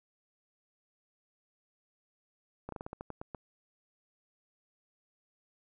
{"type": "slowing click train", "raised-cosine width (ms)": 1, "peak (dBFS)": -26, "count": 10, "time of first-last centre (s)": [2.69, 3.347], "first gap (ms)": 33, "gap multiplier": 1.19, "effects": []}